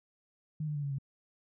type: tone with pitch steps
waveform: sine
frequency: 154 / 149.53 / 145.19 / 140.97 / 136.88 Hz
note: D#3 / D3 / D3 / C#3 / C#3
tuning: -17 / +32 / -19 / +29 / -22 cents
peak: -32 dBFS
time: 0.6-0.985 s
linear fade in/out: 5 ms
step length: 77 ms
effects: none